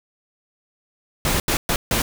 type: noise bursts at uneven times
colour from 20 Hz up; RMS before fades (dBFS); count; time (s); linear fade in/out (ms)
pink; -20; 4; 1.25-1.4 / 1.48-1.57 / 1.69-1.76 / 1.91-2.02; 2
effects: none